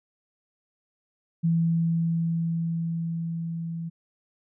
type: tone with level ramp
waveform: sine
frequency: 166.1 Hz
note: E3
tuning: 13 cents sharp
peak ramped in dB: -19 to -30 dBFS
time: 1.43-3.9 s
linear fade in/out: 20 ms
effects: none